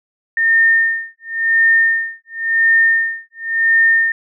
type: tone with tremolo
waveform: sine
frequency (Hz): 1820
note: A#6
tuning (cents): -42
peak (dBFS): -8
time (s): 0.37-4.12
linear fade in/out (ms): 2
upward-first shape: sine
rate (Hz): 0.94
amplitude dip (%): 100
effects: none